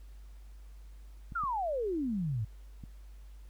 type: clicks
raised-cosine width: 5 ms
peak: -32 dBFS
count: 3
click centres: 1.322 / 1.437 / 2.838 s
type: exponential sweep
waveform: sine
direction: down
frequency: 1442 to 100.4 Hz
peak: -30 dBFS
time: 1.35-2.45 s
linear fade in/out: 10 ms
effects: added 50 Hz sine -47 dBFS peak until 3.49 s + pink hiss -67 dBFS RMS until 3.49 s